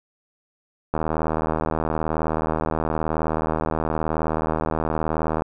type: click train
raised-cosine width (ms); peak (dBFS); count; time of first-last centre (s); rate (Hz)
1; -9; 355; 0.94-5.421; 79
effects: none